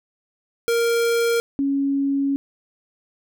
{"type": "tone pair in turn", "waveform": ["square", "sine"], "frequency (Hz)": [466.2, 277.2], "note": ["A#4", "C#4"], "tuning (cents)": [0, 0], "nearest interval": "major sixth", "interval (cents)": 900, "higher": "first", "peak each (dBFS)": -18, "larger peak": "neither", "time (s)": [[0.68, 1.4], [1.59, 2.36]], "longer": "second", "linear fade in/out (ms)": 0, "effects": []}